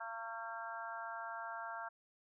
harmonic tone with a mistuned harmonic, 228.2 Hz, A#3, 37 cents flat, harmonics 3 / 4 / 5 / 6 / 7, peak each -48 / -47 / -51 / -47 / -49 dBFS, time 0-1.89 s, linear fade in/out 10 ms, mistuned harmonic 5, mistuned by -33 cents, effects none

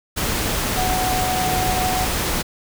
sine tone in noise, 740 Hz, F#5, in tune, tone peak -21 dBFS, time 0.76-2.06 s, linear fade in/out 20 ms, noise pink, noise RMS -22 dBFS, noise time 0.16-2.43 s, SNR -2 dB, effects none

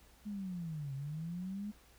sine linear two-way sweep, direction down then up, 212.2 to 133.6 to 212.2 Hz, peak -38 dBFS, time 0.25-1.72 s, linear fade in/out 20 ms, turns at 0.94 s, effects added 60 Hz sine -64 dBFS peak until 1.98 s + pink hiss -64 dBFS RMS until 1.98 s

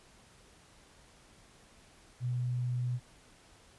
sine tone, 123.47 Hz, B2, in tune, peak -30 dBFS, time 2.2-3 s, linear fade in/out 50 ms, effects pink hiss -60 dBFS RMS until 3.78 s + resampled to 24000 Hz

